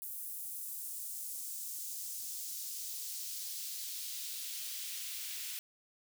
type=noise with high-pass filter sweep; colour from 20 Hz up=white; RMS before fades=-42 dBFS; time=0.02-5.59 s; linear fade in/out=0 ms; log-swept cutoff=11000 to 2500 Hz; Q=1.1; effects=none